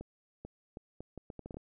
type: accelerating click train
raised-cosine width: 2 ms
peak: -30 dBFS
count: 11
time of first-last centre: 0.01-1.57 s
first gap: 440 ms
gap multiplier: 0.73
effects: none